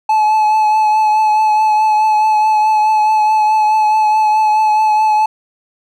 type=tone with vibrato; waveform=triangle; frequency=860 Hz; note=A5; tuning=40 cents flat; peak=-7 dBFS; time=0.09-5.26 s; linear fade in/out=5 ms; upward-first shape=triangle; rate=4.7 Hz; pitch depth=27 cents each way; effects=none